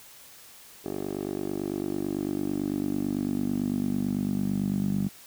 10% pulse tone with band-pass filter sweep, 49 Hz, G1, in tune, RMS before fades -29 dBFS, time 0.84-5.09 s, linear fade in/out 20 ms, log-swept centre 420 to 190 Hz, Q 3.9, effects white hiss -50 dBFS RMS until 5.26 s

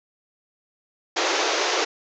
pink band-pass noise, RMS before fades -23 dBFS, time 1.16-1.85 s, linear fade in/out 10 ms, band 320 to 6800 Hz, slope 96 dB/octave, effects none

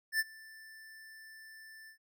square tone with ADSR envelope, 1767 Hz, A6, 7 cents sharp, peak -27 dBFS, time 0.12-1.98 s, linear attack 76 ms, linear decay 35 ms, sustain -24 dB, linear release 98 ms, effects none

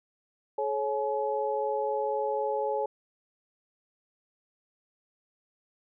sine tone cluster, 427.1 / 551 / 850 Hz, G#4 / C#5 / G#5, +48 / -11 / +40 cents, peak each -31 dBFS, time 0.58-2.86 s, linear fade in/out 5 ms, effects none

